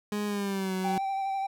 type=tone with pitch glide; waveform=30% pulse; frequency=207.7 to 187.19 Hz; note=G#3 to F#3; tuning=0 to +20 cents; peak=-26 dBFS; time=0.12-0.98 s; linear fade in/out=2 ms; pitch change=-180 cents; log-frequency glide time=0.26-0.74 s
type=tone with vibrato; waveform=triangle; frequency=779 Hz; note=G5; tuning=11 cents flat; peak=-26 dBFS; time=0.84-1.47 s; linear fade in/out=10 ms; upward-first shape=sine; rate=12 Hz; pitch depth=19 cents each way
effects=none